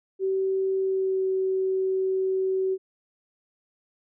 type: tone with pitch glide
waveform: sine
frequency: 383.1 to 379.1 Hz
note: G4 to F#4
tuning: -40 to +42 cents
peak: -22 dBFS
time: 0.19-2.78 s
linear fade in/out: 50 ms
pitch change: -18 cents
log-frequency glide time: 0.78-1.26 s
effects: none